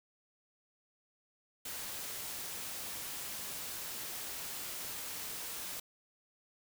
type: noise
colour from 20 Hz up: white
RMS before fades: -42 dBFS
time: 1.65-5.8 s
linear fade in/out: 5 ms
effects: none